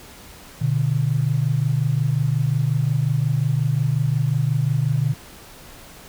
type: tone pair together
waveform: sine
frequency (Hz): 122.5 / 148.08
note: B2 / D3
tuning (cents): -14 / +15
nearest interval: minor third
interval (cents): 329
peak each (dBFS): -20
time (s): 0.61-5.14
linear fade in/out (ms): 10
effects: pink hiss -43 dBFS RMS until 6.08 s